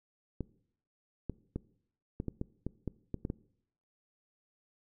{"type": "clicks", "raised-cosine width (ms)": 3, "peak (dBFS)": -22, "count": 11, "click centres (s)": [0.407, 1.297, 1.56, 2.201, 2.283, 2.414, 2.666, 2.877, 3.143, 3.251, 3.301], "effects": ["noise-tail reverb RT60 0.7 s tail -21 dB re dry"]}